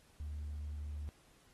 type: tone with tanh clipping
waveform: triangle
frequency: 74.4 Hz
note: D2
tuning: 23 cents sharp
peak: -40 dBFS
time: 0.2-1.09 s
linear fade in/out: 0 ms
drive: 6 dB
effects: pink hiss -67 dBFS RMS until 1.53 s + AAC 32 kbps